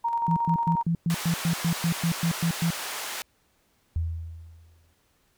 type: tone with tremolo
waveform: sine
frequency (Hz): 932.3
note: A#5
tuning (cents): 0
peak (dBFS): -22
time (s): 0.04-0.83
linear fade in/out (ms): 10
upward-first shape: square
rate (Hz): 11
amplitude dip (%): 40
type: tone bursts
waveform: sine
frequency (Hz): 167.6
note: E3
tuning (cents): +29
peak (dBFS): -21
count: 13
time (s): 0.28-2.705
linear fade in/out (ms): 2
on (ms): 85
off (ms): 110
type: band-pass noise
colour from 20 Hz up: pink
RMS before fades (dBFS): -34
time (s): 1.1-3.22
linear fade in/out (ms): 0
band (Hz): 800 to 16000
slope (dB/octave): 12
type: tone with exponential decay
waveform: sine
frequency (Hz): 82.41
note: E2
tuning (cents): 0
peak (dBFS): -22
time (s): 3.96-4.93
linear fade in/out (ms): 0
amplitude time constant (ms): 210
effects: pink hiss -67 dBFS RMS until 5.37 s